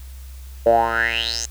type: tone with band-pass filter sweep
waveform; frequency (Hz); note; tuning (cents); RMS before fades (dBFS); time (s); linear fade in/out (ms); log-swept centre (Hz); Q
10% pulse; 115; A#2; -23; -19; 0.66-1.46; 5; 530 to 7000; 7.8
effects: added 65 Hz sine -34 dBFS peak until 1.5 s + white hiss -49 dBFS RMS until 1.5 s